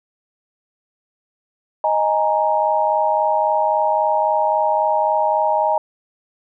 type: chord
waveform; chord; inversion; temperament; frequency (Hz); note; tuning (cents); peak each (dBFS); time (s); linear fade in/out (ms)
sine; D# suspended fourth; none; just; 622.3 / 829.7 / 933.4; D#5 / G#5 / A#5; 0 / -2 / +2; -19; 1.84-5.78; 2
effects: none